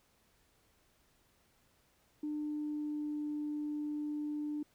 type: tone with pitch glide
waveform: sine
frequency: 300 to 297.8 Hz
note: D4 to D4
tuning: +37 to +24 cents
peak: -34 dBFS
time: 2.23-4.63 s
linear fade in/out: 5 ms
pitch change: -13 cents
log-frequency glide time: 2.35-3.26 s
effects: tanh soft clip ceiling -30 dBFS + pink hiss -71 dBFS RMS until 4.74 s